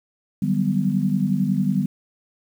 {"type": "chord", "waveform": "sine", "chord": "G major seventh", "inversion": "second", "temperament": "equal with one note detuned", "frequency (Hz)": [150.53, 185, 196, 246.9], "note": ["D3", "F#3", "G3", "B3"], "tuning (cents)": [43, 0, 0, 0], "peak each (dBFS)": [-25, -25, -21, -25], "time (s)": [0.42, 1.86], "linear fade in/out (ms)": 5, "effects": ["8-bit"]}